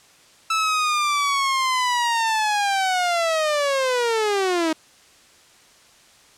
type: linear sweep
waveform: sawtooth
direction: down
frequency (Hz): 1318.5 to 311.1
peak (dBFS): -15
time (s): 0.5-4.73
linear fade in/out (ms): 5
effects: white hiss -52 dBFS RMS until 6.37 s + low-pass 8000 Hz 12 dB/octave